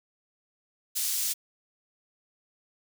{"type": "high-pass noise", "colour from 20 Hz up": "pink", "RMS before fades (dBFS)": -29, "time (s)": [0.95, 1.34], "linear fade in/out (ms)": 20, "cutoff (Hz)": 5900, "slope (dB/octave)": 12, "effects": []}